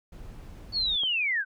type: noise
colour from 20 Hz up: brown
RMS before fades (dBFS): -43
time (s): 0.12-0.96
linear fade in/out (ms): 5
type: linear sweep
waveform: sine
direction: down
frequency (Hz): 4507 to 1488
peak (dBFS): -24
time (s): 0.72-1.45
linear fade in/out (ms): 50
type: click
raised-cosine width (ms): 1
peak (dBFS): -28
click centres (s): 1.035
effects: none